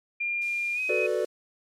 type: tone with pitch glide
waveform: sine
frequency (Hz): 2400 to 2521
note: D7 to D#7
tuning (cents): +37 to +22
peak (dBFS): -26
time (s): 0.2-1.07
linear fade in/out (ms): 10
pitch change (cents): +85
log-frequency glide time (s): 0.74-0.8
type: noise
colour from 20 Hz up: violet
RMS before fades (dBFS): -36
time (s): 0.41-1.26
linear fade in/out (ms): 10
type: chord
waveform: triangle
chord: B minor seventh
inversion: second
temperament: equal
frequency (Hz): 370 / 440 / 493.9 / 587.3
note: F#4 / A4 / B4 / D5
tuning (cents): 0 / 0 / 0 / 0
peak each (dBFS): -28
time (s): 0.89-1.25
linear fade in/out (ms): 5
effects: low-pass 5000 Hz 12 dB/octave